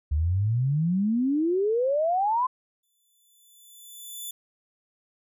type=exponential sweep; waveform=sine; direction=up; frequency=71.3 to 1046.5 Hz; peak=-21 dBFS; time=0.11-2.47 s; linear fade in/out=10 ms
type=tone with exponential growth; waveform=5% pulse; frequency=3493 Hz; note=A7; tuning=13 cents flat; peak=-25 dBFS; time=2.83-4.31 s; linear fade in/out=5 ms; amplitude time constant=320 ms
effects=none